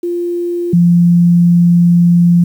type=tone pair in turn; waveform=sine; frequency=348 / 173.1 Hz; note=F4 / F3; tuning=-6 / -15 cents; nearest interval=octave; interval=1209 cents; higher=first; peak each=-14 / -5 dBFS; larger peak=second; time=0.03-0.73 / 0.73-2.44 s; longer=second; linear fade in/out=5 ms; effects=7-bit